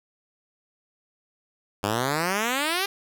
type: exponential sweep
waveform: 5% pulse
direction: up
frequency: 97 to 406.3 Hz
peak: -12 dBFS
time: 1.83-2.86 s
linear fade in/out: 5 ms
effects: none